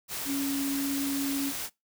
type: tone in noise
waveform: sine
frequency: 277.2 Hz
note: C#4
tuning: in tune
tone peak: -28 dBFS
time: 0.25-1.53 s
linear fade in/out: 50 ms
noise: white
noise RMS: -35 dBFS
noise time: 0.08-1.7 s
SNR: +4 dB
effects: noise-tail reverb RT60 0.2 s tail -23 dB re dry